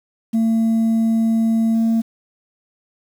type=tone with pitch glide; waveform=sine; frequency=225 to 226.3 Hz; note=A3 to A3; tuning=+39 to +49 cents; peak=-11 dBFS; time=0.33-2.02 s; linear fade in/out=20 ms; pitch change=+10 cents; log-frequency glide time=1.74-1.79 s; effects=tanh soft clip ceiling -13 dBFS + 7-bit